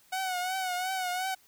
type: tone with vibrato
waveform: sawtooth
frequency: 740 Hz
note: F#5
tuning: in tune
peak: -26 dBFS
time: 0.12-1.35 s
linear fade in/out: 10 ms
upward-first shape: triangle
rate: 2.8 Hz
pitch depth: 67 cents each way
effects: white hiss -62 dBFS RMS until 1.47 s